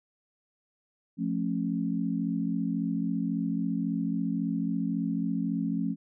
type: chord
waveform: sine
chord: F augmented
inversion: none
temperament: just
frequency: 174.61 / 218.3 / 272.8 Hz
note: F3 / A3 / C#4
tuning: 0 / -13 / -28 cents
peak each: -31 dBFS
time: 1.17-5.96 s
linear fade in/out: 50 ms
effects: none

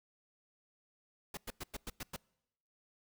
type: noise bursts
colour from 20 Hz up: pink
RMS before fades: -42 dBFS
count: 7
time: 1.34-2.164 s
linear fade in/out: 5 ms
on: 32 ms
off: 100 ms
effects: noise-tail reverb RT60 0.9 s tail -26 dB re dry

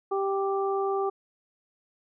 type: harmonic tone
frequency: 391.8 Hz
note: G4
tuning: 1 cent flat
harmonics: 1 / 2 / 3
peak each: -26 / -31 / -33 dBFS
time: 0.11-1.1 s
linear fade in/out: 10 ms
effects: none

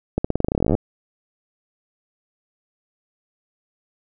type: accelerating click train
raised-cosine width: 2 ms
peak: -6 dBFS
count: 21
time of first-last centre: 0.18-0.751 s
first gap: 65 ms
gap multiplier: 0.9
effects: none

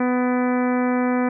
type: harmonic tone with a mistuned harmonic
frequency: 249.3 Hz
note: B3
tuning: 16 cents sharp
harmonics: 1 / 2 / 3 / 4 / 5 / 6 / 7 / 8 / 9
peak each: -19 / -25 / -29 / -31 / -33 / -35 / -36 / -37 / -38 dBFS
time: 0-1.29 s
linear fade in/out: 5 ms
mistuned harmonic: 9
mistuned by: +55 cents
effects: none

